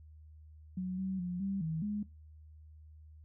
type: tone with pitch steps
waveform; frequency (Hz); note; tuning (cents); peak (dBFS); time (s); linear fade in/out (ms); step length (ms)
sine; 184.2 / 189.7 / 178.3 / 195.5 / 160.2 / 207.8; F#3 / F#3 / F3 / G3 / E3 / G#3; -7 / +43 / +36 / -4 / -49 / +1; -33; 0.77-2.03; 5; 210
effects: noise-tail reverb RT60 0.2 s tail -18 dB re dry + added 77 Hz sine -52 dBFS peak until 3.24 s